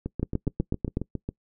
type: two click trains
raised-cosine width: 3 ms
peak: -12 / -17 dBFS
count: 7 / 10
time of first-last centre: 0.23-0.971 / 0.06-1.29 s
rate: 8.1 / 7.32 Hz
effects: noise-tail reverb RT60 0.1 s tail -23 dB re dry